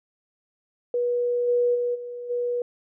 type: tone with level steps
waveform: sine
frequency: 485.2 Hz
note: B4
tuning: 31 cents flat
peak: -21 / -18 / -22 / -32 / -23 dBFS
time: 0.94-2.62 s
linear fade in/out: 2 ms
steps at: 1.47 / 1.74 / 1.94 / 2.29 s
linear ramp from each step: 20 ms
effects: none